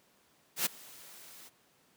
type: noise with ADSR envelope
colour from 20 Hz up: white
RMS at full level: -28 dBFS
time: 0.56-1.5 s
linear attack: 100 ms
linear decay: 11 ms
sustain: -24 dB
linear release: 31 ms
effects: pink hiss -67 dBFS RMS until 1.96 s + high-pass 150 Hz 12 dB/octave